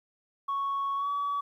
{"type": "tone with pitch glide", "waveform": "sine", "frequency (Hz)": [1108.7, 1139.2], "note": ["C#6", "C#6"], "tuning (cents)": [0, 47], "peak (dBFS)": -26, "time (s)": [0.48, 1.41], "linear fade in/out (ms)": 10, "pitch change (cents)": 47, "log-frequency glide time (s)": [0.96, 1.09], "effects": ["tanh soft clip ceiling -25 dBFS", "11-bit"]}